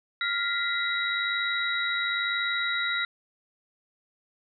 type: tone cluster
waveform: sine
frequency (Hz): 1396 / 1922 / 2023 / 3841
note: F6 / B6 / B6 / B7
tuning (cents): -1 / -48 / +41 / -49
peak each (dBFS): -29 / -34 / -32 / -30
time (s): 0.21-3.05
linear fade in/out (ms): 2
effects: none